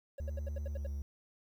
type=tone bursts; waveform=triangle; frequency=554.4 Hz; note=C#5; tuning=in tune; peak=-39 dBFS; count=8; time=0.18-0.868 s; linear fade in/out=5 ms; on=23 ms; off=72 ms
type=tone with pitch glide; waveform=triangle; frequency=73.42 to 70.63 Hz; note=D2 to C#2; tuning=0 to +33 cents; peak=-34 dBFS; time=0.2-1.02 s; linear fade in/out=0 ms; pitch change=-67 cents; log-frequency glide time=0.69-0.86 s
effects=11-bit